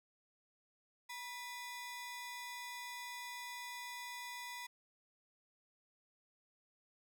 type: ring-modulated tone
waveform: sawtooth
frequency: 1480 Hz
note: F#6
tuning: in tune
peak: -38 dBFS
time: 1.09-4.67 s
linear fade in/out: 10 ms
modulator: 514 Hz
effects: none